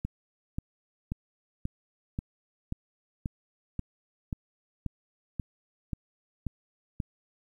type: click train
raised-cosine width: 5 ms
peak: -19 dBFS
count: 14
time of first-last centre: 0.05-7.002 s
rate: 1.87 Hz
effects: 10-bit